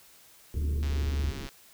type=low-pass noise; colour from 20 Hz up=pink; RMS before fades=-38 dBFS; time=0.54-1.47 s; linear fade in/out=0 ms; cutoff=450 Hz; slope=96 dB/octave
type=tone; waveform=sine; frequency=73.42 Hz; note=D2; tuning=in tune; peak=-26 dBFS; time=0.56-1.31 s; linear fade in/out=10 ms
type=click train; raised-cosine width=0.2 ms; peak=-26 dBFS; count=92; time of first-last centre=0.83-1.489 s; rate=138 Hz
effects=white hiss -56 dBFS RMS until 1.73 s